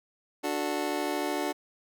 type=chord; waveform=25% pulse; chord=D major; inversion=none; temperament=just; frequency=293.7 / 367.1 / 440.5 Hz; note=D4 / F#4 / A4; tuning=0 / -14 / +2 cents; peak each=-28 / -29 / -33 dBFS; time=0.43-1.53 s; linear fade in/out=20 ms; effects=none